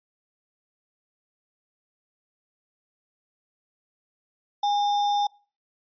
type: tone with sample-and-hold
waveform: sine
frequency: 819 Hz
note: G#5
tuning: 24 cents flat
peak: -20 dBFS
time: 4.63-5.27 s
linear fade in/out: 5 ms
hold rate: 4410 Hz
effects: noise-tail reverb RT60 0.4 s tail -25 dB re dry + resampled to 11025 Hz